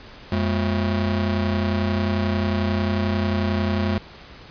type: ring-modulated tone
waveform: 35% pulse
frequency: 148.6 Hz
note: D3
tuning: 21 cents sharp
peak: -15 dBFS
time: 0.32-3.98 s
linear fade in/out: 0 ms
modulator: 58.7 Hz
effects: pink hiss -43 dBFS RMS until 4.5 s + resampled to 11025 Hz